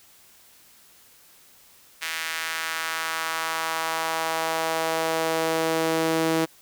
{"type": "tone with high-pass filter sweep", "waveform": "sawtooth", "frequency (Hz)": 162, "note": "E3", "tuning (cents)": -30, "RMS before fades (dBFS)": -26, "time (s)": [2.01, 6.46], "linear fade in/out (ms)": 20, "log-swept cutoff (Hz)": [2000, 330], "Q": 1.5, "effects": ["white hiss -54 dBFS RMS until 6.61 s"]}